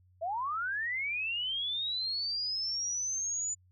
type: linear sweep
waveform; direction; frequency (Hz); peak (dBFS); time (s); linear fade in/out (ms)
sine; up; 622.3 to 7040; -31; 0.21-3.55; 20
effects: added 91 Hz sine -61 dBFS peak until 3.71 s